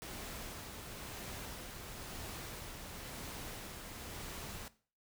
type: noise with tremolo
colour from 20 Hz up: pink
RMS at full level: -45 dBFS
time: 0.02-4.68 s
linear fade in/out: 0 ms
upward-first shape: sine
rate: 0.98 Hz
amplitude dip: 30%
effects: noise-tail reverb RT60 0.4 s tail -17 dB re dry